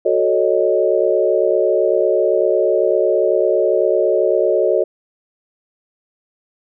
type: chord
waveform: sine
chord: D# half-diminished seventh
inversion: first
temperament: equal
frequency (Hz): 370 / 440 / 554.4 / 622.3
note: F#4 / A4 / C#5 / D#5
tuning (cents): 0 / 0 / 0 / 0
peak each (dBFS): -18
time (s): 0.05-4.84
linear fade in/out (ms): 10
effects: none